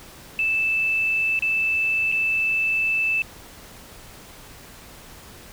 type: tone with dropouts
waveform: sine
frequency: 2637 Hz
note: E7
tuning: in tune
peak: -19 dBFS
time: 0.39-3.22 s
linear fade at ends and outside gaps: 1 ms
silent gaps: 1.391-1.423 / 2.117-2.123 s
effects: pink hiss -44 dBFS RMS until 5.52 s